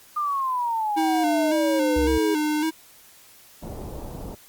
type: exponential sweep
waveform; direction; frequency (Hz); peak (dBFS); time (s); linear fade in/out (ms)
sine; down; 1221 to 407.1; -22; 0.16-2.35; 10
type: tone with vibrato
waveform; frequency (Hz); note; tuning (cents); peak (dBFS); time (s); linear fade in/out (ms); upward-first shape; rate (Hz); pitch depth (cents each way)
square; 311.1; D#4; 0; -22; 0.96-2.71; 20; square; 1.8; 46
type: tone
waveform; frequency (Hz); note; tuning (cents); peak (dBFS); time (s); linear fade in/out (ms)
sine; 67.6; C#2; -43; -24; 1.96-2.18; 5
type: low-pass noise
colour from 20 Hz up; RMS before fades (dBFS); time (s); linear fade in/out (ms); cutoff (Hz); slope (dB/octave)
pink; -35; 3.62-4.35; 10; 850; 24
effects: white hiss -51 dBFS RMS until 4.48 s + Opus 48 kbps